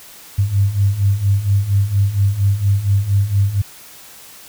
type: beating tone pair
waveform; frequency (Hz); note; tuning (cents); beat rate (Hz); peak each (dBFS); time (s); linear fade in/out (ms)
sine; 97 / 101.3; G2 / G#2; -18 / -43; 4.3; -18 / -14; 0.38-3.62; 10
effects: white hiss -40 dBFS RMS until 4.48 s